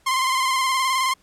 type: tone with vibrato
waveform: sawtooth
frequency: 1046.5 Hz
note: C6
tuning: in tune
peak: -15 dBFS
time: 0.06-1.14 s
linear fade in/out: 10 ms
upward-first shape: square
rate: 19 Hz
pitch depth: 32 cents each way
effects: pink hiss -59 dBFS RMS until 1.22 s + low-pass 11000 Hz 12 dB/octave